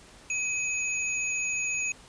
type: tone pair together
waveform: sine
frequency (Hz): 2528 / 6743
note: D#7 / G#8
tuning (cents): +27 / +25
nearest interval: octave + perfect fourth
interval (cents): 1698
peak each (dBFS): -28 / -33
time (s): 0.3-1.92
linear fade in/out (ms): 2
effects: pink hiss -52 dBFS RMS until 2.08 s + resampled to 22050 Hz